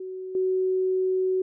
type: tone with level steps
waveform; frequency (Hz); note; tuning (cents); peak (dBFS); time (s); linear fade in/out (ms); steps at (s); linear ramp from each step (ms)
sine; 373.8; F#4; +18; -32 / -21; 0-1.42; 5; 0.35; 2
effects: none